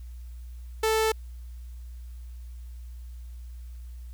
sawtooth tone, 440 Hz, A4, in tune, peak -18 dBFS, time 0.83-1.12 s, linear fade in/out 5 ms, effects added 60 Hz sine -38 dBFS peak until 4.13 s + white hiss -63 dBFS RMS until 4.13 s

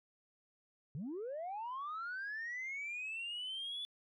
sine linear sweep, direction up, 124.8 to 3471 Hz, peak -38 dBFS, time 0.95-3.85 s, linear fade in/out 0 ms, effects tanh soft clip ceiling -37 dBFS

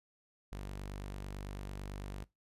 sawtooth tone, 49 Hz, G1, in tune, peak -37 dBFS, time 0.52-2.24 s, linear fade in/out 0 ms, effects noise-tail reverb RT60 0.2 s tail -21 dB re dry + resampled to 32000 Hz

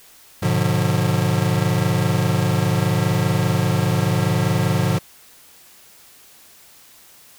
square chord, G# diminished seventh, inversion none, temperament just, 103.83 / 124.59 / 149.51 / 179.41 Hz, G#2 / B2 / D3 / F3, 0 / +16 / +31 / +47 cents, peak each -23 dBFS, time 0.42-4.99 s, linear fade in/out 10 ms, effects white hiss -48 dBFS RMS until 7.38 s

